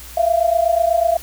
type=tone pair together; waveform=sine; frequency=661.9 / 690 Hz; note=E5 / F5; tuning=+7 / -21 cents; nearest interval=minor second; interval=72 cents; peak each=-16 dBFS; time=0.17-1.17 s; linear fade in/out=5 ms; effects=added 60 Hz sine -38 dBFS peak until 1.22 s + white hiss -38 dBFS RMS until 1.22 s